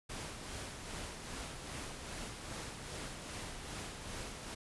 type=noise with tremolo; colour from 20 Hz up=pink; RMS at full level=-43 dBFS; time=0.09-4.55 s; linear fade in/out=10 ms; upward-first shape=sine; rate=2.5 Hz; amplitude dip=40%; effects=resampled to 24000 Hz